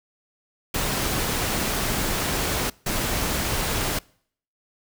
pink noise bursts at uneven times, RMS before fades -25 dBFS, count 2, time 0.74-2.7 / 2.86-3.99 s, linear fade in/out 5 ms, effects noise-tail reverb RT60 0.6 s tail -25 dB re dry

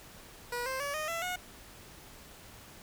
15% pulse tone with pitch steps, 484.1 / 524.9 / 569.1 / 617 / 669 / 725.3 Hz, B4 / C5 / C#5 / D#5 / E5 / F#5, -35 / +5 / +45 / -15 / +25 / -35 cents, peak -27 dBFS, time 0.52-1.36 s, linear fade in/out 5 ms, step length 140 ms, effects pink hiss -52 dBFS RMS until 2.82 s

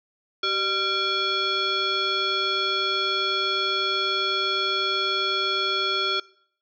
sine tone with frequency modulation, 2367 Hz, D7, 13 cents sharp, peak -21 dBFS, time 0.43-6.2 s, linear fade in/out 5 ms, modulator 991 Hz, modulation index 1.9, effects noise-tail reverb RT60 0.6 s tail -22 dB re dry

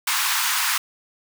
pink high-pass noise, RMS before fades -22 dBFS, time 0.07-0.78 s, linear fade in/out 5 ms, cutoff 930 Hz, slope 48 dB/octave, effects none

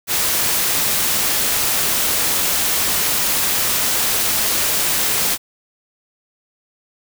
white noise, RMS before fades -18 dBFS, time 0.07-5.38 s, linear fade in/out 50 ms, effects none

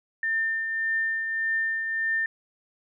sine tone with tremolo, 1800 Hz, A6, 39 cents sharp, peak -22 dBFS, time 0.23-2.26 s, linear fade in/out 2 ms, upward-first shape triangle, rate 1.7 Hz, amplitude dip 45%, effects none

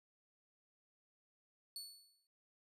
sawtooth tone with exponential decay, 4435 Hz, C#8, in tune, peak -40 dBFS, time 1.76-2.27 s, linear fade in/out 1 ms, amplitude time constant 110 ms, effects resampled to 32000 Hz

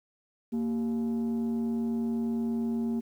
sine tone pair together, 232.1 / 390.3 Hz, A#3 / G4, -7 / -8 cents, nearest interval major sixth, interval 899 cents, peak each -25 / -35 dBFS, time 0.52-3.01 s, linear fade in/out 20 ms, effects tanh soft clip ceiling -25 dBFS + 10-bit

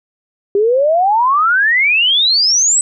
sine exponential sweep, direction up, 392 to 8130 Hz, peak -9 dBFS, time 0.55-2.81 s, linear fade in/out 2 ms, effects none

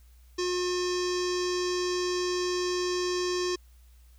square tone with low-pass filter, 359.2 Hz, F4, 49 cents sharp, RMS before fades -29 dBFS, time 0.38-3.56 s, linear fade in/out 10 ms, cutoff 5700 Hz, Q 4.4, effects added 60 Hz sine -52 dBFS peak until 4.18 s + white hiss -66 dBFS RMS until 4.18 s

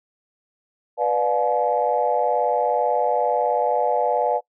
sine chord, B diminished seventh, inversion none, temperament just, 493.9 / 592.7 / 711.2 / 853.4 Hz, B4 / D5 / F5 / Ab5, 0 / +16 / +31 / +47 cents, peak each -23 dBFS, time 0.97-4.41 s, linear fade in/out 50 ms, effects noise-tail reverb RT60 0.1 s tail -24 dB re dry + tanh soft clip ceiling -7 dBFS

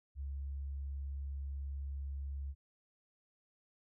sine tone, 69.3 Hz, C#2, in tune, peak -38 dBFS, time 0.15-2.55 s, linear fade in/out 50 ms, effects none

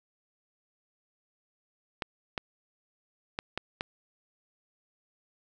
clicks, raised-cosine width 0.3 ms, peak -15 dBFS, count 5, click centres 2.022 / 2.378 / 3.389 / 3.576 / 3.809 s, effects none

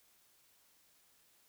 silence, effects white hiss -69 dBFS RMS until 1.48 s

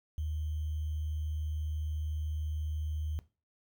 sine tone with sample-and-hold, 77 Hz, D#2, 17 cents flat, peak -32 dBFS, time 0.18-3.19 s, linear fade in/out 0 ms, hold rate 3150 Hz, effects noise-tail reverb RT60 0.3 s tail -17 dB re dry

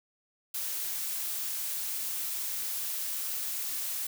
blue noise, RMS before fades -34 dBFS, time 0.54-4.07 s, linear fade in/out 5 ms, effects none

